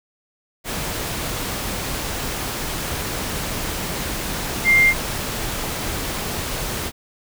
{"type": "tone in noise", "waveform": "sine", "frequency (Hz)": 2100, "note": "C7", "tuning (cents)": 6, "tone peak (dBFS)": -11, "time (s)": [4.64, 4.94], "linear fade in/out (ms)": 50, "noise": "pink", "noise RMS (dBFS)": -26, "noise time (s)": [0.64, 6.92], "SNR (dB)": 12, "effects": []}